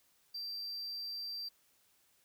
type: tone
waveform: triangle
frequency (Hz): 4699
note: D8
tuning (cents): 0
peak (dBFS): -38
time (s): 0.34-1.49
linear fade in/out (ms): 10
effects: white hiss -71 dBFS RMS until 2.24 s